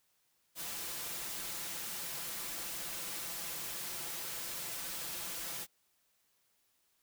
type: noise with comb filter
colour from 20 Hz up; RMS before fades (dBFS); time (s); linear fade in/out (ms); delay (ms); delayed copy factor
white; -41; 0.55-5.67; 50; 5.9; +0.55
effects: white hiss -75 dBFS RMS until 7.02 s